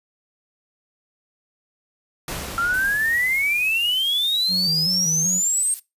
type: noise with exponential decay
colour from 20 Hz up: pink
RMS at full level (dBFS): -28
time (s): 2.28-4.77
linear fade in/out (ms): 2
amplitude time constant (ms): 540
type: exponential sweep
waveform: sine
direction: up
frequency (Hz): 1359 to 8600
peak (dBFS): -18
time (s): 2.58-5.74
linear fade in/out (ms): 0
type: noise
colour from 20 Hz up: violet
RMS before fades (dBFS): -33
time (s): 2.73-5.8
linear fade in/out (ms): 10
type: tone with vibrato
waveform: triangle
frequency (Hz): 171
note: F3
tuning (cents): -36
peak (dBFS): -24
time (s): 4.48-5.42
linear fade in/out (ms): 50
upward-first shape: square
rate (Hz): 2.6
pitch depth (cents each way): 110
effects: noise-tail reverb RT60 0.2 s tail -20 dB re dry + resampled to 32000 Hz

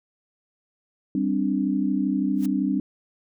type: chord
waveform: sine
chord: G suspended fourth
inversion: none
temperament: just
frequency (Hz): 196 / 261.3 / 294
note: G3 / C4 / D4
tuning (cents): 0 / -2 / +2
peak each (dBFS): -25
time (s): 1.15-2.8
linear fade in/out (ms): 2
type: noise with exponential growth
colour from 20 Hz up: white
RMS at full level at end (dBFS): -36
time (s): 2.34-2.46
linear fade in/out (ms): 5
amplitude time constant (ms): 24
effects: none

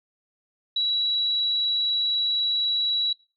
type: tone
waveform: sine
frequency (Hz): 3908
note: B7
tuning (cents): -19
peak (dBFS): -21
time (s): 0.76-3.13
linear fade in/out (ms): 5
effects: noise-tail reverb RT60 0.3 s tail -19 dB re dry

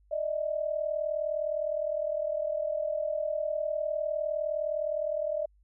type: tone pair together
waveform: sine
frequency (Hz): 597.3 / 637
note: D5 / D#5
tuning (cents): +29 / +41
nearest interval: minor second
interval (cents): 112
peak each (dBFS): -30 / -32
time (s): 0.11-5.46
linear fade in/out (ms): 10
effects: added 50 Hz sine -60 dBFS peak until 5.63 s

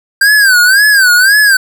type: tone with vibrato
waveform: square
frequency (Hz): 1568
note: G6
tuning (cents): 0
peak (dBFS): -5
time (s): 0.21-1.57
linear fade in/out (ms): 5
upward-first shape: sine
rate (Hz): 1.9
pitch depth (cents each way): 150
effects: none

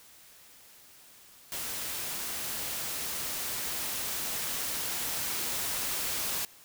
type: noise with level ramp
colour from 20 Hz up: white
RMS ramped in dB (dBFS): -36 to -32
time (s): 1.52-6.45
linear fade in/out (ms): 0
effects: white hiss -55 dBFS RMS until 6.64 s

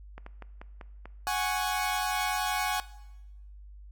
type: clicks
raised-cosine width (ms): 0.5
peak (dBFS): -28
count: 6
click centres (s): 0.18 / 0.264 / 0.423 / 0.615 / 0.812 / 1.056
type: chord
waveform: sawtooth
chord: F# suspended second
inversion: none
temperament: equal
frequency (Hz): 740 / 830.6 / 1108.7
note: F#5 / G#5 / C#6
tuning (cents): 0 / 0 / 0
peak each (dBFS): -28 / -27 / -30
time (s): 1.27-2.8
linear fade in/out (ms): 0
effects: noise-tail reverb RT60 1.0 s tail -18 dB re dry + added 50 Hz sine -45 dBFS peak until 3.91 s

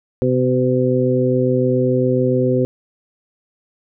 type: harmonic tone with a mistuned harmonic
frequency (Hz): 127.1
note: C3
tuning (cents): -50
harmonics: 1 / 2 / 3 / 4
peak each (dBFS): -19 / -19 / -19 / -19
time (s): 0.22-2.65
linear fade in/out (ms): 0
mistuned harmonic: 1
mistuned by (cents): +21
effects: none

